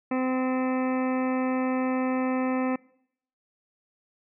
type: harmonic tone with a mistuned harmonic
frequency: 257.6 Hz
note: C4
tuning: 27 cents flat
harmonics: 1 / 2 / 3 / 4 / 5 / 7 / 8 / 9 / 10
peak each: -25 / -31 / -35 / -37 / -39 / -42 / -43 / -44 / -45 dBFS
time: 0.11-2.76 s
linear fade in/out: 5 ms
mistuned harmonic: 10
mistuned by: +22 cents
effects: noise-tail reverb RT60 0.7 s tail -23 dB re dry